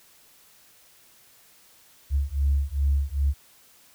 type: beating tone pair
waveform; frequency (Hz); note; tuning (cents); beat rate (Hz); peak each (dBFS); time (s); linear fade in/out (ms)
sine; 68.9 / 71.4; C#2 / D2; -10 / -48; 2.5; -23; 2.1-3.34; 50
effects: tanh soft clip ceiling -14 dBFS + white hiss -56 dBFS RMS until 3.94 s